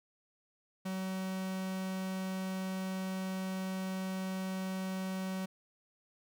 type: tone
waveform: 45% pulse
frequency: 188.6 Hz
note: F#3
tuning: 33 cents sharp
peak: -35 dBFS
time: 0.85-5.46 s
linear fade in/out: 10 ms
effects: none